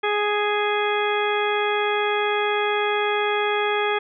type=harmonic tone; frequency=415.7 Hz; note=G#4; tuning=2 cents sharp; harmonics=1 / 2 / 3 / 4 / 5 / 6 / 8; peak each=-23 / -26 / -28 / -29 / -30 / -31 / -32 dBFS; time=0.03-3.99 s; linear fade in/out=10 ms; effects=none